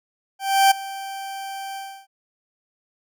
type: tone with ADSR envelope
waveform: 40% pulse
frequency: 781 Hz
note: G5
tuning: 7 cents flat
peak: -10 dBFS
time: 0.39-2.07 s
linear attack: 320 ms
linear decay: 11 ms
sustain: -19 dB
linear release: 310 ms
effects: none